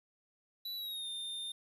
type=tone with pitch glide; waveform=square; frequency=3951 to 3623 Hz; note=B7 to A7; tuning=0 to +50 cents; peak=-39 dBFS; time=0.65-1.52 s; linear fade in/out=5 ms; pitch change=-150 cents; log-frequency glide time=0.76-1.08 s; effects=11-bit